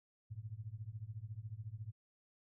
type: tone with tremolo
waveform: sine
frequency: 108.5 Hz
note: A2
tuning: 24 cents flat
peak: -39 dBFS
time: 0.3-1.92 s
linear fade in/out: 20 ms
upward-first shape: triangle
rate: 14 Hz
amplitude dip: 100%
effects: none